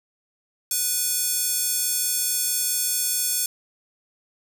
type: tone with high-pass filter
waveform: square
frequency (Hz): 492.3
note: B4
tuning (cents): -6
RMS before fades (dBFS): -24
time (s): 0.71-3.46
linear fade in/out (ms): 2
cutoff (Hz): 7700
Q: 1.1
effects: none